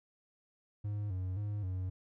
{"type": "tone with vibrato", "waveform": "triangle", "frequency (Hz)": 98, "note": "G2", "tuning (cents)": 0, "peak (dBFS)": -32, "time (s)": [0.84, 1.9], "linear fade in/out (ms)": 10, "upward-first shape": "square", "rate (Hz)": 1.9, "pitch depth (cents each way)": 98, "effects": []}